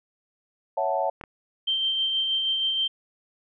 sine chord, F# minor seventh, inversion second, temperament equal, 554.4 / 659.3 / 740 / 880 Hz, C#5 / E5 / F#5 / A5, 0 / 0 / 0 / 0 cents, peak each -28 dBFS, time 0.77-1.1 s, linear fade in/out 5 ms
clicks, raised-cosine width 0.5 ms, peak -23 dBFS, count 2, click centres 1.212 / 1.238 s
sine tone with tremolo, 3136 Hz, G7, in tune, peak -21 dBFS, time 1.67-2.88 s, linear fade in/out 10 ms, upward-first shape sine, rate 6.3 Hz, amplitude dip 30%
effects none

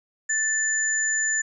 sine tone pair together, 1760 / 7040 Hz, A6 / A8, 0 / 0 cents, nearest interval 2 octaves, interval 2400 cents, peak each -24 / -24 dBFS, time 0.29-1.42 s, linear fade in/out 10 ms, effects none

